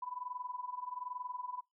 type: tone with amplitude modulation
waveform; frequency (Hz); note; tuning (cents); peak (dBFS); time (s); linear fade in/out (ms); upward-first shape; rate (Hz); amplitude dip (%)
sine; 994; B5; +11; -36; 0.02-1.61; 5; sine; 21.2; 85
effects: noise-tail reverb RT60 0.2 s tail -25 dB re dry